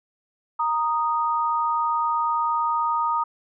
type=tone pair together; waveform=sine; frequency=932.3 / 1240.5 Hz; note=A#5 / D#6; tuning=0 / -6 cents; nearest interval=perfect fourth; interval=494 cents; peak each=-23 dBFS; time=0.59-3.24 s; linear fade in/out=10 ms; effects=none